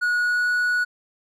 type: tone with pitch glide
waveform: triangle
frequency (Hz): 1456 to 1466.1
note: F#6 to F#6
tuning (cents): -28 to -16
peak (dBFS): -17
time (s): 0.01-0.85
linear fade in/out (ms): 20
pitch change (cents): +12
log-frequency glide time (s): 0.2-0.5
effects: none